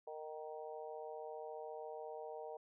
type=harmonic tone with a mistuned harmonic; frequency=154.6 Hz; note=D#3; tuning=11 cents flat; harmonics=3 / 4 / 5 / 6; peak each=-48 / -50 / -51 / -56 dBFS; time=0.07-2.57 s; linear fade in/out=5 ms; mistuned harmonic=6; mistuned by=+25 cents; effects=none